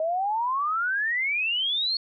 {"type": "exponential sweep", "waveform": "sine", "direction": "up", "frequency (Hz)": [622.3, 4394], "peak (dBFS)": -23, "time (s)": [0, 1.97], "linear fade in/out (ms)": 2, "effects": []}